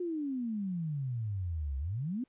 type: exponential two-way sweep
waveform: sine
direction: down then up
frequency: 364 to 65.41 to 268.8 Hz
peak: -32 dBFS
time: 0-2.24 s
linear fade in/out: 5 ms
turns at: 1.78 s
effects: pink hiss -75 dBFS RMS until 2.28 s + resampled to 8000 Hz